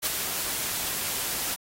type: noise with ADSR envelope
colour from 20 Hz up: white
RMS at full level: -24 dBFS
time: 0.02-1.56 s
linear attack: 40 ms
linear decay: 22 ms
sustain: -6 dB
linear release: 24 ms
effects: AAC 48 kbps